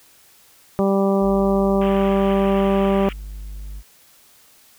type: harmonic tone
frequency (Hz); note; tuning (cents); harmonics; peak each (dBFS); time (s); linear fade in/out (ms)
196; G3; 0; 1 / 2 / 3 / 4 / 5 / 6; -18 / -20 / -22 / -28 / -31 / -31; 0.79-3.09; 0
type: tone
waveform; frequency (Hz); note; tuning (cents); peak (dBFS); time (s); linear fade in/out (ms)
triangle; 50.4; G1; +49; -28; 1.2-3.83; 50
type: band-pass noise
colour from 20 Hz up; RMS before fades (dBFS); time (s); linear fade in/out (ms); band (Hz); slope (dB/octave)
white; -37; 1.81-3.13; 5; 1200 to 3200; 96
effects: white hiss -52 dBFS RMS until 4.78 s